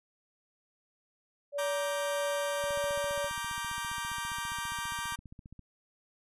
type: tone with tremolo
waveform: sine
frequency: 573 Hz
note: D5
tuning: 43 cents flat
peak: -30 dBFS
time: 1.52-3.3 s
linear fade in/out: 50 ms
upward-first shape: triangle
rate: 1.7 Hz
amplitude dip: 25%
type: chord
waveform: sawtooth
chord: G minor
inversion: first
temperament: just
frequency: 940.8 / 1176 / 1568 Hz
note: Bb5 / D6 / G6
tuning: +16 / +2 / 0 cents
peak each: -35 dBFS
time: 1.58-5.16 s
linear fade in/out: 10 ms
type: click train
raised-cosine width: 5 ms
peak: -36 dBFS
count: 45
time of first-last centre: 2.64-5.593 s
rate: 14.9 Hz
effects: resampled to 32000 Hz